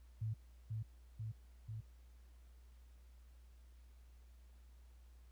sine tone with echo, 110 Hz, A2, in tune, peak -37 dBFS, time 0.21-0.34 s, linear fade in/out 10 ms, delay 490 ms, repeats 3, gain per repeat -2 dB, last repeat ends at 1.81 s, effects added 60 Hz sine -58 dBFS peak until 5.31 s + pink hiss -75 dBFS RMS until 5.31 s

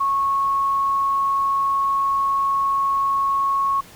sine tone, 1100 Hz, C#6, 14 cents flat, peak -17 dBFS, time 0-3.81 s, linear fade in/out 10 ms, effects pink hiss -45 dBFS RMS until 3.95 s

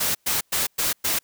white noise bursts, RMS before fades -23 dBFS, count 5, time 0-1.19 s, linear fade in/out 10 ms, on 150 ms, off 110 ms, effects white hiss -66 dBFS RMS until 1.23 s

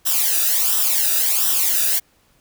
blue noise with flanger, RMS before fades -18 dBFS, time 0.05-2 s, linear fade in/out 20 ms, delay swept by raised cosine 0.44 to 0.95 ms, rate 1.4 Hz, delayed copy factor -0.75, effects pink hiss -59 dBFS RMS until 2.4 s

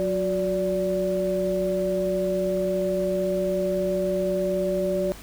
sine tone cluster, 184 / 365.7 / 578 Hz, F#3 / F#4 / D5, -9 / -20 / -28 cents, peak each -29 / -27 / -24 dBFS, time 0-5.12 s, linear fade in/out 0 ms, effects added 50 Hz sine -44 dBFS peak until 5.22 s + pink hiss -44 dBFS RMS until 5.22 s

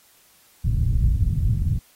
white low-pass noise, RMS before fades -20 dBFS, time 0.64-1.79 s, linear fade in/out 10 ms, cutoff 120 Hz, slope 24 dB/octave, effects white hiss -56 dBFS RMS until 1.95 s + AAC 48 kbps

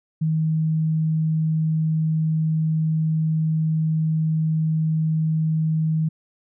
sine tone, 158.3 Hz, D#3, 30 cents sharp, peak -18 dBFS, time 0.21-6.09 s, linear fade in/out 10 ms, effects none

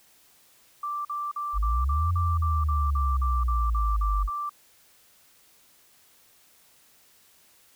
sine tone bursts, 1174.7 Hz, D6, in tune, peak -28 dBFS, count 14, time 0.83-4.495 s, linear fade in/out 5 ms, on 220 ms, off 45 ms
sine exponential two-way sweep, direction up then down, 47.92 to 88.4 to 47.92 Hz, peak -22 dBFS, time 1.53-4.3 s, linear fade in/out 50 ms, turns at 2.12 s
effects white hiss -59 dBFS RMS until 7.75 s

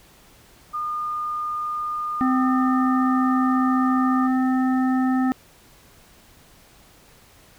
sine tone, 1217 Hz, D#6, 39 cents flat, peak -24 dBFS, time 0.73-4.28 s, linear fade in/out 20 ms
harmonic tone, 258.3 Hz, C4, 22 cents flat, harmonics 1 / 3 / 5 / 7, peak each -18 / -28 / -32 / -35 dBFS, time 2.21-5.32 s, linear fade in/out 0 ms
effects pink hiss -52 dBFS RMS until 7.58 s

